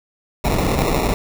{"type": "noise with sample-and-hold", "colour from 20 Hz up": "pink", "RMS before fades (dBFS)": -18, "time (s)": [0.44, 1.14], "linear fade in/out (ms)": 2, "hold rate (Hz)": 1575, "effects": []}